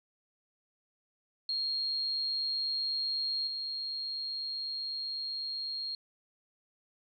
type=tone with level steps; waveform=sine; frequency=4248 Hz; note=C8; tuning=25 cents sharp; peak=-30 / -34 dBFS; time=1.49-5.95 s; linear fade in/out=2 ms; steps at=3.47 s; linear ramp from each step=2 ms; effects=none